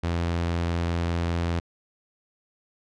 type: tone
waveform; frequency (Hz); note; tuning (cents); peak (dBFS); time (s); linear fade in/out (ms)
sawtooth; 85.1; F2; -44; -20; 0.03-1.6; 10
effects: low-pass 5000 Hz 12 dB/octave